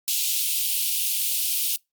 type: high-pass noise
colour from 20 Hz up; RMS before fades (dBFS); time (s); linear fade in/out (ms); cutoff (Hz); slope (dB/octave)
white; -24; 0.08-1.76; 0; 2600; 48
effects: noise-tail reverb RT60 0.2 s tail -26 dB re dry + Opus 48 kbps